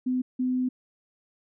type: tone pair in turn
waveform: sine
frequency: 253.8 / 253.8 Hz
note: B3 / B3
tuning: +47 / +47 cents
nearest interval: unison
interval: 0 cents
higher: neither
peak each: -23 / -23 dBFS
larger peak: neither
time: 0.06-0.22 / 0.39-0.69 s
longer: second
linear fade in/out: 10 ms
effects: none